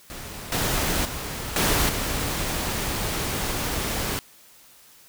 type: noise with level steps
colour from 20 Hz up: pink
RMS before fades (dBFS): -37 / -24 / -32 / -21 / -27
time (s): 0.1-4.19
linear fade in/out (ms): 0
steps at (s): 0.52 / 1.05 / 1.56 / 1.89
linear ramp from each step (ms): 2
effects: white hiss -52 dBFS RMS until 5.08 s